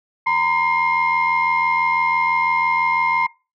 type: tone cluster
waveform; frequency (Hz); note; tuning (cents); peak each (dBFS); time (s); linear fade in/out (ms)
sine; 933 / 1019 / 2128; A#5 / C6 / C7; +1 / -46 / +29; -19; 0.26-3.27; 10
effects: noise-tail reverb RT60 0.3 s tail -24 dB re dry + tanh soft clip ceiling -9 dBFS